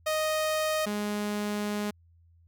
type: tone pair in turn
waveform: sawtooth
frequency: 622.3 / 207.7 Hz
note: D#5 / G#3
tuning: 0 / 0 cents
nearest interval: octave + perfect fifth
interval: 1900 cents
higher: first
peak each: -22 / -25 dBFS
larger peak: first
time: 0.06-0.86 / 0.86-1.91 s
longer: second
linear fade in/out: 10 ms
effects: added 84 Hz sine -57 dBFS peak until 2.47 s